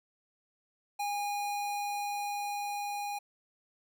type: tone with level ramp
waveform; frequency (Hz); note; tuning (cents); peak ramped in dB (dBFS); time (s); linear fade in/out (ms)
square; 818; G#5; -26; -32 to -35; 0.99-3.19; 10
effects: none